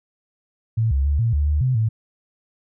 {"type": "tone with pitch steps", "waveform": "sine", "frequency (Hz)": [112.5, 68.2, 72.1, 115.3, 73.1, 74.7, 128.5, 110.9], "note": ["A2", "C#2", "D2", "A#2", "D2", "D2", "C3", "A2"], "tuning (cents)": [39, -28, -31, -19, -7, 30, -31, 14], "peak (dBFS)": -16, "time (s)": [0.77, 1.89], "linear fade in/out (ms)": 10, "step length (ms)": 140, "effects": []}